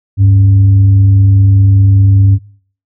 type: tone with frequency modulation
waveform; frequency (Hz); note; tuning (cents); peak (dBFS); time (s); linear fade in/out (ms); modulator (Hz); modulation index
sine; 100; G2; +35; -3; 0.17-2.39; 50; 175; 0.24
effects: noise-tail reverb RT60 0.5 s tail -23 dB re dry